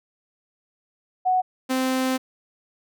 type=tone pair in turn; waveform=sine / sawtooth; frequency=740 / 259.7 Hz; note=F#5 / C4; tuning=0 / -13 cents; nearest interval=octave + tritone; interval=1813 cents; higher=first; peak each=-17 dBFS; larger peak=neither; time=1.25-1.42 / 1.69-2.18 s; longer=second; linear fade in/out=20 ms; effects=none